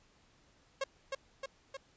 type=tone with echo; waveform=sawtooth; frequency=542 Hz; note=C#5; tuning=39 cents flat; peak=-28 dBFS; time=0.81-0.84 s; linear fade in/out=5 ms; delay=310 ms; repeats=3; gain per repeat=-3 dB; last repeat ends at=1.77 s; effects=pink hiss -67 dBFS RMS until 1.96 s + resampled to 16000 Hz